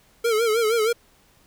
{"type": "tone with vibrato", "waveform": "square", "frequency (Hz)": 448.5, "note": "A4", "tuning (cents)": 33, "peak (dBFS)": -19, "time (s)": [0.24, 0.93], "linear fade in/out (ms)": 10, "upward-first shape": "sine", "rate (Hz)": 6.4, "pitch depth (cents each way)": 94, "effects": ["pink hiss -58 dBFS RMS until 1.46 s"]}